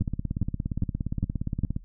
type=two click trains; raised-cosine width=5 ms; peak=-14 / -16 dBFS; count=5 / 31; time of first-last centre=0.01-1.636 / 0.02-1.764 s; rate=2.46 / 17.2 Hz; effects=noise-tail reverb RT60 0.1 s tail -21 dB re dry + added 40 Hz sine -44 dBFS peak until 1.84 s